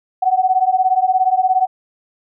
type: beating tone pair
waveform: sine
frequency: 740 / 757 Hz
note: F#5 / F#5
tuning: 0 / +39 cents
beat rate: 17 Hz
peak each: -15 dBFS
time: 0.22-1.67 s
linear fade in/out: 10 ms
effects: none